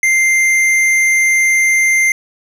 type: tone with hard clipping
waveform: sine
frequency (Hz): 2093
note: C7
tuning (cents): 0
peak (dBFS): -11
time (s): 0.03-2.12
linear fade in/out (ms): 2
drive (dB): 10
effects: none